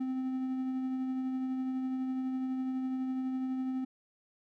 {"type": "tone with tremolo", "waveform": "triangle", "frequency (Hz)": 259.7, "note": "C4", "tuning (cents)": -13, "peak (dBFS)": -28, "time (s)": [0, 3.85], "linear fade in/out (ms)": 10, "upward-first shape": "triangle", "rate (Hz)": 12, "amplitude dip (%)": 30, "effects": []}